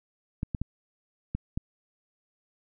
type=clicks; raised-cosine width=5 ms; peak=-17 dBFS; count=5; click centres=0.431 / 0.548 / 0.616 / 1.35 / 1.575 s; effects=none